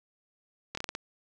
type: slowing click train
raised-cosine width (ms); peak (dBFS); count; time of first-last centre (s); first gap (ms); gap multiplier
0.2; -17; 6; 0.75-0.951; 24; 1.26
effects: none